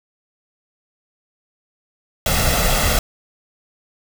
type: noise with comb filter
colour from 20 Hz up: pink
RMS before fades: -17 dBFS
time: 2.26-2.99 s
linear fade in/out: 2 ms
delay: 1.5 ms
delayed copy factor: +0.65
effects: none